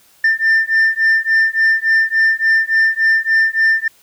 sine beating tone pair, 1789 / 1792.5 Hz, A6 / A6, +28 / +32 cents, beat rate 3.5 Hz, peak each -12 dBFS, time 0.24-3.88 s, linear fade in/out 5 ms, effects tanh soft clip ceiling -8 dBFS + white hiss -51 dBFS RMS until 4.02 s

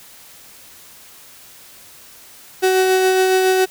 35% pulse tone with tremolo, 375.1 Hz, F#4, 24 cents sharp, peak -10 dBFS, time 2.62-3.66 s, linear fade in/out 20 ms, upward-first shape sine, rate 7.2 Hz, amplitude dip 25%, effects white hiss -43 dBFS RMS until 3.7 s

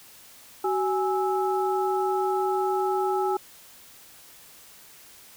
sine tone cluster, 377.3 / 830 / 1310 Hz, F#4 / G#5 / E6, +34 / -1 / -11 cents, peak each -25 / -26 / -32 dBFS, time 0.64-3.37 s, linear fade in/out 5 ms, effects white hiss -50 dBFS RMS until 5.36 s

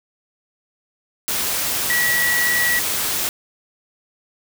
sine tone in noise, 1935 Hz, B6, 36 cents flat, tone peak -17 dBFS, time 1.9-2.79 s, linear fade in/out 0 ms, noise white, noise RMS -22 dBFS, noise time 1.28-3.29 s, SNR +2 dB, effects none

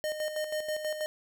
square tone with tremolo, 613 Hz, D#5, 26 cents flat, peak -30 dBFS, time 0.04-1.06 s, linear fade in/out 0 ms, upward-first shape square, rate 6.2 Hz, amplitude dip 55%, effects none

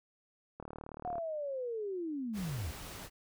click train, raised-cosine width 1 ms, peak -30 dBFS, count 23, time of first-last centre 0.6-1.182 s, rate 37.8 Hz
sine linear sweep, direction down, 732 to 65.8 Hz, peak -35 dBFS, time 1.05-2.71 s, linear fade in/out 0 ms
pink noise, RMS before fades -46 dBFS, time 2.33-3.1 s, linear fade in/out 50 ms
effects none

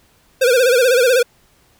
square tone with vibrato, 499.2 Hz, B4, 19 cents sharp, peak -11 dBFS, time 0.41-1.23 s, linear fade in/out 10 ms, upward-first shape sine, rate 16 Hz, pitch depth 110 cents each way, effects pink hiss -55 dBFS RMS until 1.79 s

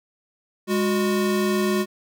square tone pair together, 205.3 / 364.8 Hz, G#3 / F#4, -20 / -24 cents, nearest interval minor seventh, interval 996 cents, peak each -23 dBFS, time 0.67-1.86 s, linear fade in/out 50 ms, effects none

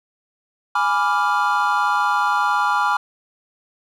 triangle chord, G# diminished seventh, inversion none, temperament equal, 830.6 / 987.8 / 1174.7 / 1396.9 Hz, G#5 / B5 / D6 / F6, 0 / 0 / 0 / 0 cents, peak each -20 dBFS, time 0.75-2.97 s, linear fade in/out 5 ms, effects none

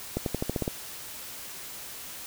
accelerating click train, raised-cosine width 2 ms, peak -14 dBFS, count 8, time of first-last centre 0.17-0.678 s, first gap 92 ms, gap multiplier 0.92, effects white hiss -41 dBFS RMS until 2.26 s

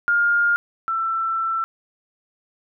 sine tone pair in turn, 1412 / 1336.6 Hz, F6 / E6, +19 / +24 cents, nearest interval minor second, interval 95 cents, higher first, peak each -15 / -20 dBFS, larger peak first, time 0.08-0.56 / 0.88-1.64 s, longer second, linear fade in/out 0 ms, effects none

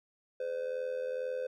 triangle tone with amplitude modulation, 510 Hz, C5, 44 cents flat, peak -28 dBFS, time 0.4-1.47 s, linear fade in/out 5 ms, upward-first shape sine, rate 82.2 Hz, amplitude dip 70%, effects none

